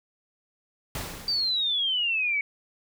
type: noise with exponential decay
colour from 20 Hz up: pink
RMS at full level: -32 dBFS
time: 0.95-1.97 s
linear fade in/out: 2 ms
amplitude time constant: 220 ms
type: exponential sweep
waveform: sine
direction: down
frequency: 4699 to 2222 Hz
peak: -23 dBFS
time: 1.28-2.41 s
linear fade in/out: 2 ms
effects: none